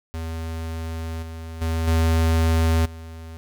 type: tone with level steps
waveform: square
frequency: 81.5 Hz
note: E2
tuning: 19 cents flat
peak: -28 / -33 / -22 / -17 / -36 dBFS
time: 0.14-3.37 s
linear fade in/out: 0 ms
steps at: 1.22 / 1.61 / 1.87 / 2.85 s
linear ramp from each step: 10 ms
effects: none